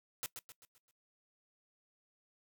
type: noise with echo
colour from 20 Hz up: white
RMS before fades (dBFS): -39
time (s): 0.23-0.26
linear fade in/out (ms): 0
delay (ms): 130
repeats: 5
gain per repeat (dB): -7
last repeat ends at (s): 0.91
effects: noise-tail reverb RT60 0.1 s tail -19 dB re dry